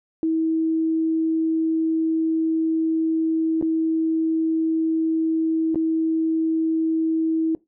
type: tone with dropouts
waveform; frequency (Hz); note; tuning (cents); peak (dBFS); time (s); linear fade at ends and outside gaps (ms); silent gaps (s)
sine; 322.2; E4; -39; -18; 0.23-7.55; 1; 3.613-3.625 / 5.746-5.757
effects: noise-tail reverb RT60 0.2 s tail -21 dB re dry